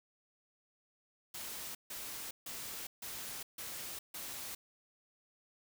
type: noise bursts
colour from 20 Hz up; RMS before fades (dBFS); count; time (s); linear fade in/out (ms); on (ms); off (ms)
white; -44; 6; 1.34-4.55; 5; 410; 150
effects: none